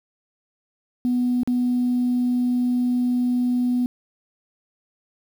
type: tone with dropouts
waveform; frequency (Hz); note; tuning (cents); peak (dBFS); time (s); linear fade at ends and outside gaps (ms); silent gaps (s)
sine; 246.8; B3; -1; -17; 1.05-3.86; 0; 1.433-1.475
effects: tanh soft clip ceiling -14 dBFS + 8-bit